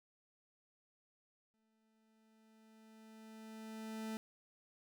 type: tone with exponential growth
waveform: 40% pulse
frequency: 220 Hz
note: A3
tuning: in tune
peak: -39 dBFS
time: 1.54-4.17 s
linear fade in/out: 0 ms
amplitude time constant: 570 ms
effects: none